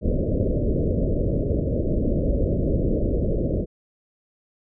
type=low-pass noise; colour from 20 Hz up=pink; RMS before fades=-22 dBFS; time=0.01-3.66 s; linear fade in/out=50 ms; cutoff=610 Hz; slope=96 dB/octave; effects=none